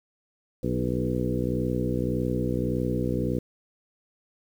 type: harmonic tone with a mistuned harmonic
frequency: 61.74 Hz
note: B1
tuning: in tune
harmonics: 1 / 2 / 3 / 4 / 5 / 6 / 7 / 8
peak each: -34 / -30 / -31 / -31 / -32 / -35 / -36 / -33 dBFS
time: 0.63-3.39 s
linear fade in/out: 5 ms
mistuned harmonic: 6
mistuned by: +17 cents
effects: 9-bit